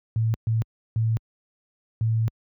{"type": "tone bursts at uneven times", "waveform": "sine", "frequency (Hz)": 112.5, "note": "A2", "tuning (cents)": 39, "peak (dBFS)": -19, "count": 4, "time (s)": [[0.16, 0.34], [0.47, 0.62], [0.96, 1.17], [2.01, 2.28]], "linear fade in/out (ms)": 0, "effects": ["high-pass 60 Hz 12 dB/octave"]}